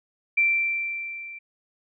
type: tone with level ramp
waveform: sine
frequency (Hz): 2349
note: D7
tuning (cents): 0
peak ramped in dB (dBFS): -16 to -37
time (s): 0.37-1.39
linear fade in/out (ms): 10
effects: none